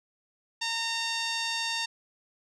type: tone with low-pass filter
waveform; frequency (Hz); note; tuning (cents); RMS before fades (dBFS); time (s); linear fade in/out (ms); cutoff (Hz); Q
5% pulse; 916; A#5; -31; -31; 0.61-1.86; 10; 4600; 1.3
effects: none